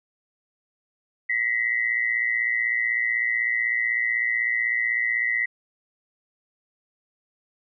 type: tone pair together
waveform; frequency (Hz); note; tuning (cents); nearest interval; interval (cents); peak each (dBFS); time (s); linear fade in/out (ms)
sine; 1920 / 2036; B6 / C7; -49 / -48; minor second; 101; -24; 1.29-5.46; 10
effects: none